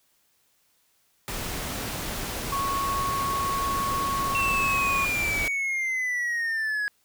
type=noise; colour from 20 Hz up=pink; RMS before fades=-32 dBFS; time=1.28-5.48 s; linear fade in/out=0 ms
type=tone; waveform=sine; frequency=1105 Hz; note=C#6; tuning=6 cents flat; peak=-25 dBFS; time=2.52-5.05 s; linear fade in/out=5 ms
type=linear sweep; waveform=triangle; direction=down; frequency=2717 to 1661.2 Hz; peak=-23 dBFS; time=4.35-6.88 s; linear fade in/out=0 ms
effects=white hiss -67 dBFS RMS until 7.04 s

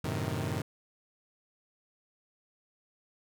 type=chord; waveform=sawtooth; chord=F# diminished seventh; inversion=none; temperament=equal with one note detuned; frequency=93.36 / 110 / 130.81 / 155.56 Hz; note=F#2 / A2 / C3 / Eb3; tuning=+16 / 0 / 0 / 0 cents; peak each=-33 dBFS; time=0.04-0.62 s; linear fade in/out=5 ms; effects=none

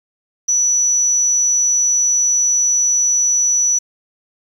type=tone; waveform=sine; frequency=5920 Hz; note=F#8; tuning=in tune; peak=-12 dBFS; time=0.48-3.79 s; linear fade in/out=10 ms; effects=7-bit

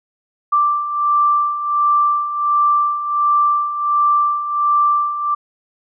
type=beating tone pair; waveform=sine; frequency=1174.7 / 1176.1 Hz; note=D6 / D6; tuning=0 / +2 cents; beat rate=1.4 Hz; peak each=-20 / -14 dBFS; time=0.52-5.35 s; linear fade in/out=10 ms; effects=none

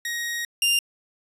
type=tone pair in turn; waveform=sawtooth; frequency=1883 / 2795 Hz; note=A#6 / F7; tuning=+17 / +1 cents; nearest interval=perfect fifth; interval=684 cents; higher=second; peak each=-23 / -15 dBFS; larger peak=second; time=0.05-0.45 / 0.62-0.79 s; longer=first; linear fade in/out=2 ms; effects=resampled to 32000 Hz

